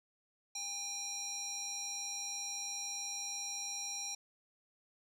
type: tone with band-pass filter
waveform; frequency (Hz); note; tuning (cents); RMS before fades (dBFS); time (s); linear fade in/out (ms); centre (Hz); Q
square; 807; G#5; -50; -41; 0.55-4.15; 5; 5600; 3.6
effects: none